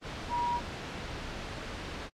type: tone in noise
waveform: sine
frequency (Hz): 959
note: A#5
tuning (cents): +49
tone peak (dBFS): -28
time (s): 0.29-0.61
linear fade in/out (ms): 50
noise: pink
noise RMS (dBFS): -39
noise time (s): 0.01-2.1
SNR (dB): +8
effects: low-pass 4000 Hz 12 dB/octave + AAC 64 kbps